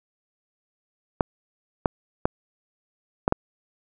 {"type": "clicks", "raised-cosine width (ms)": 1, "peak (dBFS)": -5, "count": 5, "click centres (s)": [1.208, 1.858, 2.255, 3.279, 3.324], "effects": []}